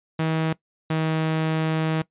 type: tone pair in turn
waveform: sawtooth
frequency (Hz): 160 / 158.89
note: D#3 / D#3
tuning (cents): +49 / +37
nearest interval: unison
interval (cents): 12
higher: first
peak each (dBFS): -17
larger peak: neither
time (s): 0.19-0.53 / 0.9-2.02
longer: second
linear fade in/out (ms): 5
effects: noise-tail reverb RT60 0.1 s tail -20 dB re dry + resampled to 8000 Hz